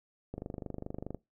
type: click train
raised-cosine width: 2 ms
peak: -25 dBFS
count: 21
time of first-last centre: 0.34-1.146 s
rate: 24.8 Hz
effects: noise-tail reverb RT60 0.2 s tail -21 dB re dry